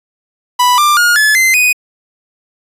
45% pulse tone with pitch steps, 987.8 / 1188.3 / 1429.6 / 1719.9 / 2069 / 2489 Hz, B5 / D6 / F6 / A6 / C7 / D#7, 0 / +20 / +40 / -40 / -20 / 0 cents, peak -7 dBFS, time 0.59-1.73 s, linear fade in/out 10 ms, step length 190 ms, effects resampled to 32000 Hz

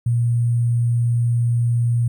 sine tone with sample-and-hold, 118.6 Hz, A#2, 30 cents sharp, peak -15 dBFS, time 0.06-2.08 s, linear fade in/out 5 ms, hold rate 8820 Hz, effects none

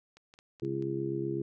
clicks, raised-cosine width 0.2 ms, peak -37 dBFS, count 6, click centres 0.17 / 0.339 / 0.389 / 0.598 / 0.649 / 0.824 s
harmonic tone, 68 Hz, C#2, 33 cents flat, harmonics 2 / 3 / 4 / 5 / 6, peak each -37 / -42 / -44 / -33 / -37 dBFS, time 0.62-1.42 s, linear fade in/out 5 ms
effects none

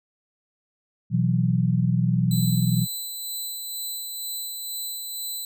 sine chord, B suspended fourth, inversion none, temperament equal, 123.47 / 164.81 / 185 Hz, B2 / E3 / F#3, 0 / 0 / 0 cents, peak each -22 / -23 / -24 dBFS, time 1.1-2.87 s, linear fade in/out 50 ms
10% pulse tone with tremolo, 4005 Hz, B7, 23 cents sharp, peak -22 dBFS, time 2.31-5.45 s, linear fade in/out 2 ms, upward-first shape sine, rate 2.1 Hz, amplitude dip 30%
effects none

